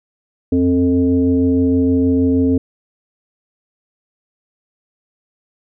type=tone with frequency modulation; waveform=sine; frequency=265.3 Hz; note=C4; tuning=24 cents sharp; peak=-11 dBFS; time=0.52-2.58 s; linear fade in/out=5 ms; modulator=179 Hz; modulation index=0.76; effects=none